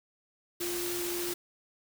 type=tone in noise; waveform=sine; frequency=350 Hz; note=F4; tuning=4 cents sharp; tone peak=-34 dBFS; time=0.6-1.34 s; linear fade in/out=10 ms; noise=white; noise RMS=-36 dBFS; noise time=0.6-1.34 s; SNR=-1 dB; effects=none